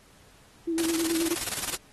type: tone with vibrato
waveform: sine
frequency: 329.6 Hz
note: E4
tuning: in tune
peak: -25 dBFS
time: 0.67-1.35 s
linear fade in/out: 10 ms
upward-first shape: sine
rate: 9.5 Hz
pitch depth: 41 cents each way
type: noise with tremolo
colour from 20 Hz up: white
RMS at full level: -29 dBFS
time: 0.78-1.76 s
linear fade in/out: 0 ms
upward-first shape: square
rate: 19 Hz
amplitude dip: 70%
effects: pink hiss -57 dBFS RMS until 1.92 s + AAC 32 kbps